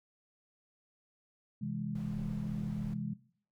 sine chord, C augmented, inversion none, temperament equal, 130.81 / 164.81 / 207.7 Hz, C3 / E3 / G#3, 0 / 0 / 0 cents, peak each -40 / -40 / -37 dBFS, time 1.61-3.14 s, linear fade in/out 10 ms
brown noise, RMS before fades -47 dBFS, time 1.95-2.94 s, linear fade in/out 5 ms
effects noise-tail reverb RT60 0.5 s tail -17 dB re dry

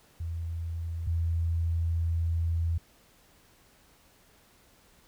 sine tone pair in turn, 83.3 / 83.3 Hz, E2 / E2, +19 / +19 cents, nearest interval unison, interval 0 cents, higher neither, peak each -31 / -25 dBFS, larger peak second, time 0.2-1.07 / 1.07-2.78 s, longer second, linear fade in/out 5 ms, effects pink hiss -61 dBFS RMS until 5.07 s

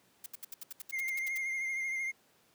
blue noise bursts, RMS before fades -42 dBFS, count 13, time 0.24-1.378 s, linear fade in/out 5 ms, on 22 ms, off 71 ms
triangle tone with vibrato, 2116 Hz, C7, 19 cents sharp, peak -31 dBFS, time 0.92-2.12 s, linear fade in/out 20 ms, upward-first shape triangle, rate 13 Hz, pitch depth 40 cents each way
effects pink hiss -67 dBFS RMS until 2.54 s + high-pass 150 Hz 12 dB/octave

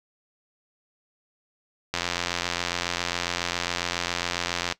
click train, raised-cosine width 0.2 ms, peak -8 dBFS, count 244, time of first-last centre 1.94-4.724 s, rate 87.3 Hz, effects noise-tail reverb RT60 0.1 s tail -18 dB re dry

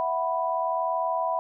sine chord, E suspended second, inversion none, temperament equal, 659.3 / 740 / 987.8 Hz, E5 / F#5 / B5, 0 / 0 / 0 cents, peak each -28 / -30 / -27 dBFS, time 0-1.39 s, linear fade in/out 0 ms, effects none

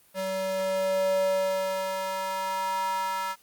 square tone with high-pass filter sweep, 190 Hz, F#3, 46 cents sharp, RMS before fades -28 dBFS, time 0.14-3.36 s, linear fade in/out 50 ms, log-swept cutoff 410 to 1100 Hz, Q 4.5, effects white hiss -60 dBFS RMS until 3.42 s + Opus 32 kbps

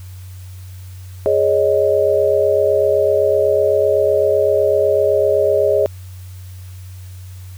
sine chord, Ab suspended fourth, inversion none, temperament equal, 415.3 / 554.4 / 622.3 Hz, Ab4 / Db5 / Eb5, 0 / 0 / 0 cents, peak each -16 dBFS, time 1.26-5.86 s, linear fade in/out 0 ms, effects added 92 Hz sine -31 dBFS peak until 7.57 s + white hiss -47 dBFS RMS until 7.57 s

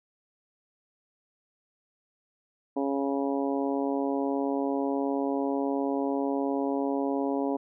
harmonic tone, 138.59 Hz, C#3, in tune, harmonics 2 / 3 / 4 / 5 / 6 / 7, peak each -28 / -32 / -34 / -36 / -38 / -39 dBFS, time 2.76-7.57 s, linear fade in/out 10 ms, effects none

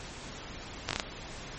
slowing click train, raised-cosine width 0.2 ms, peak -11 dBFS, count 5, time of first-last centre 0.89-0.998 s, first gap 18 ms, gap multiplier 1.28, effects pink hiss -43 dBFS RMS until 1.58 s + MP3 32 kbps

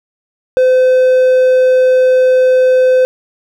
triangle tone, 512 Hz, C5, 38 cents flat, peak -4 dBFS, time 0.57-3.05 s, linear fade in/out 0 ms, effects none

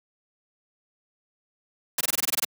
white noise bursts, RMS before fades -24 dBFS, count 10, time 1.98-2.449 s, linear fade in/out 5 ms, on 28 ms, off 21 ms, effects high-pass 150 Hz 12 dB/octave

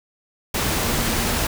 sine tone in noise, 232.1 Hz, A#3, 7 cents flat, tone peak -30 dBFS, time 0.83-1.37 s, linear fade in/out 5 ms, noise pink, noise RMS -22 dBFS, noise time 0.54-1.47 s, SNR -11 dB, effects none

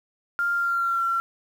sine tone with pitch glide, 1396.9 to 1361.1 Hz, F6 to F6, 0 to -45 cents, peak -21 dBFS, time 0.39-1.2 s, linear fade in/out 0 ms, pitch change -45 cents, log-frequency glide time 0.53-1.03 s, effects 8-bit

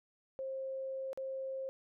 sine tone with dropouts, 532 Hz, C5, 29 cents sharp, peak -37 dBFS, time 0.39-1.69 s, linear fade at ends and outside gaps 0 ms, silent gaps 1.131-1.175 s, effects none

